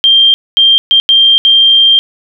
sine tone bursts at uneven times, 3178 Hz, G7, 23 cents sharp, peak -3 dBFS, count 5, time 0.04-0.34 / 0.57-0.78 / 0.91-1 / 1.09-1.38 / 1.45-1.99 s, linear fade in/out 0 ms, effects none

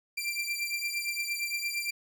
sawtooth beating tone pair, 2358 / 2366.7 Hz, D7 / D7, +6 / +13 cents, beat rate 8.7 Hz, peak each -30 / -31 dBFS, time 0.17-1.91 s, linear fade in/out 10 ms, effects none

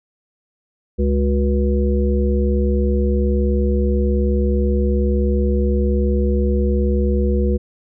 harmonic tone with a mistuned harmonic, 69.3 Hz, C#2, in tune, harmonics 1 / 3 / 5 / 7, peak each -16 / -21 / -23 / -24 dBFS, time 0.98-7.58 s, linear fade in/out 20 ms, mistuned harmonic 5, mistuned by +96 cents, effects none

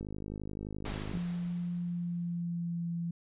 click train, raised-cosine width 3 ms, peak -27 dBFS, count 61, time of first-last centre 0.01-1.173 s, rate 51.6 Hz
pink noise with exponential decay, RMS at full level -39 dBFS, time 0.85-2.42 s, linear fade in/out 2 ms, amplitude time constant 340 ms
sine tone with pitch glide, 174.61 to 169.84 Hz, F3 to F3, 0 to -48 cents, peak -32 dBFS, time 1.13-3.11 s, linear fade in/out 5 ms, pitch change -48 cents, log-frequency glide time 1.79-2.9 s
effects resampled to 8000 Hz

